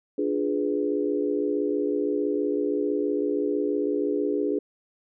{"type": "chord", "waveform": "sine", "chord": "D diminished seventh", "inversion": "none", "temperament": "equal", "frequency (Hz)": [293.7, 349.2, 415.3, 493.9], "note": ["D4", "F4", "Ab4", "Cb5"], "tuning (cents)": [0, 0, 0, 0], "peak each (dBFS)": [-27, -31, -26, -32], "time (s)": [0.18, 4.59], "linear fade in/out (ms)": 5, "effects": []}